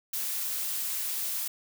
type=noise; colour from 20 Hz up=blue; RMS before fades=-32 dBFS; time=0.13-1.48 s; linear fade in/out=5 ms; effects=none